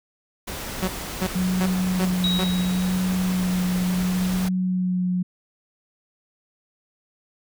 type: noise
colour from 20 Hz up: pink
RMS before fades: -32 dBFS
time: 0.47-4.49 s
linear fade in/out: 10 ms
type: tone bursts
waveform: sawtooth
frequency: 186.4 Hz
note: F#3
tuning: 13 cents sharp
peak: -17 dBFS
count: 5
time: 0.82-2.445 s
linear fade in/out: 10 ms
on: 61 ms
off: 330 ms
type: tone with vibrato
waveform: sine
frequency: 182.9 Hz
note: F#3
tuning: 20 cents flat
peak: -20 dBFS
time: 1.35-5.23 s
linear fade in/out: 10 ms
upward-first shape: sine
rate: 0.72 Hz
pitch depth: 17 cents each way
type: tone with exponential decay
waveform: sine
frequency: 3820 Hz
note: A#7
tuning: 42 cents sharp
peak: -20 dBFS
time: 2.24-3.26 s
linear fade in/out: 1 ms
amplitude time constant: 220 ms
effects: none